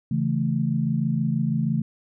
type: chord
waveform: sine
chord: A major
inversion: first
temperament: equal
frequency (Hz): 138.59 / 164.81 / 220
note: C#3 / E3 / A3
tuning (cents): 0 / 0 / 0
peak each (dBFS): -25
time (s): 0.11-1.82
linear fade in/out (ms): 5
effects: none